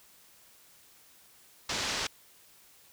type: low-pass noise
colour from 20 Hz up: white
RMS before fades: -33 dBFS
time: 1.69-2.07 s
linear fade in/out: 5 ms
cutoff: 6100 Hz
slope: 24 dB/octave
effects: white hiss -59 dBFS RMS until 2.92 s